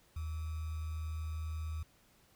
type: tone with sample-and-hold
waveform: sine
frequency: 79 Hz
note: D#2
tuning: 27 cents sharp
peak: -36 dBFS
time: 0.16-1.83 s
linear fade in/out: 5 ms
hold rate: 1225 Hz
effects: pink hiss -67 dBFS RMS until 2.35 s